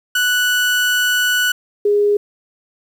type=tone pair in turn; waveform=30% pulse / sine; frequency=1480 / 411.5 Hz; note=F#6 / G#4; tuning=0 / -16 cents; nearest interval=octave + minor seventh; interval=2216 cents; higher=first; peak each=-11 dBFS; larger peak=neither; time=0.15-1.52 / 1.85-2.17 s; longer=first; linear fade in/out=5 ms; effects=8-bit